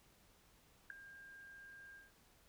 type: tone with ADSR envelope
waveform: sine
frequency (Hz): 1604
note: G6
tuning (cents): +39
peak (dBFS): -37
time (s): 0.9-2.12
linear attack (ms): 3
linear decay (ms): 3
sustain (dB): -17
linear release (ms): 170
effects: pink hiss -69 dBFS RMS until 2.48 s